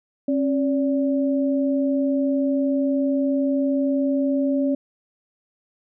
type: tone pair together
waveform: sine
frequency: 271.5 / 575.3 Hz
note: C#4 / D5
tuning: -36 / -36 cents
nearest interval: octave + minor second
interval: 1300 cents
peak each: -19 / -25 dBFS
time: 0.28-4.75 s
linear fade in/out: 5 ms
effects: none